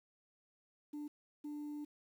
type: tone bursts at uneven times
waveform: sine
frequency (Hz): 295.7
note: D4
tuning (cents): +12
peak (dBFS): -39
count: 2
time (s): 0.93-1.08 / 1.44-1.85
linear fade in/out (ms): 10
effects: tanh soft clip ceiling -40 dBFS + 11-bit